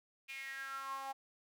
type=tone with high-pass filter sweep; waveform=sawtooth; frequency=270.6 Hz; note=C#4; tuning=42 cents flat; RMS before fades=-44 dBFS; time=0.28-1.13 s; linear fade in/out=20 ms; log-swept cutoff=2500 to 820 Hz; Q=8.8; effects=none